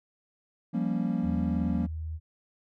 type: chord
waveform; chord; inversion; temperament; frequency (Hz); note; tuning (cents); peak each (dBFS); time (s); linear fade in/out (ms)
triangle; G half-diminished seventh; third; equal; 174.61 / 196 / 233.1 / 277.2; F3 / G3 / Bb3 / Db4; 0 / 0 / 0 / 0; -29 / -30 / -28 / -33; 0.73-1.87; 20
type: tone with pitch glide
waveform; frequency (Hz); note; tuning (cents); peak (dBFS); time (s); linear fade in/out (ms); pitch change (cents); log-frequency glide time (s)
sine; 80.5 to 79.44; E2 to D#2; -41 to +37; -32; 1.22-2.2; 50; -22; 1.56-1.89
effects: none